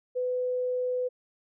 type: tone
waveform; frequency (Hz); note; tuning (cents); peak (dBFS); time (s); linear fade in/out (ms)
sine; 501; B4; +25; -26; 0.15-1.09; 20
effects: none